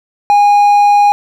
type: tone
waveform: triangle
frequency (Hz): 820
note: G#5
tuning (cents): -22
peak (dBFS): -3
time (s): 0.3-1.12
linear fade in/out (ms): 0
effects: none